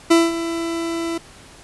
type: tone with ADSR envelope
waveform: 40% pulse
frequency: 333.4 Hz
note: E4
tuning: 20 cents sharp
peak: -8 dBFS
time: 0.1-1.18 s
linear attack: 13 ms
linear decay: 200 ms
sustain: -13 dB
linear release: 6 ms
effects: pink hiss -44 dBFS RMS until 1.63 s + resampled to 24000 Hz